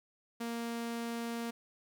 sawtooth tone, 233.1 Hz, A#3, in tune, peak -32 dBFS, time 0.4-1.51 s, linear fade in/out 10 ms, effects none

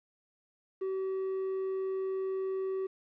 triangle tone with quantisation, 381.6 Hz, G4, 47 cents flat, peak -29 dBFS, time 0.81-2.87 s, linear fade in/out 10 ms, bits 9, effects low-pass 2000 Hz 12 dB/octave

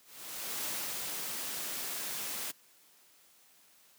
white noise with ADSR envelope, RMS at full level -36 dBFS, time 0.04-2.52 s, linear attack 600 ms, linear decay 340 ms, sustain -2 dB, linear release 18 ms, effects white hiss -63 dBFS RMS until 3.98 s + high-pass 150 Hz 12 dB/octave

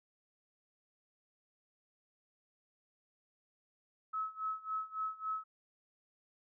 sine tone with tremolo, 1291 Hz, E6, 37 cents flat, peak -33 dBFS, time 4.13-5.44 s, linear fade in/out 10 ms, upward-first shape sine, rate 3.6 Hz, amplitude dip 90%, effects none

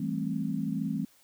sine chord, A minor seventh, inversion second, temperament just, 165 / 198 / 220 / 264 Hz, E3 / G3 / A3 / C4, +2 / +18 / 0 / +16 cents, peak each -34 dBFS, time 0-1.05 s, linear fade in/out 5 ms, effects white hiss -62 dBFS RMS until 1.23 s

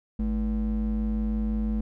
triangle ring-modulated tone, 134.8 Hz, C#3, 48 cents flat, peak -19 dBFS, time 0.19-1.81 s, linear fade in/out 5 ms, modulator 81.8 Hz, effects none

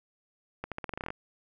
accelerating click train, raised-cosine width 0.5 ms, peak -20 dBFS, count 12, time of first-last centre 0.64-1.104 s, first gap 77 ms, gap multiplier 0.87, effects none

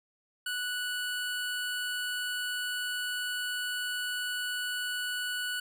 25% pulse tone, 1477 Hz, F#6, 3 cents flat, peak -28 dBFS, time 0.46-5.6 s, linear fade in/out 5 ms, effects none

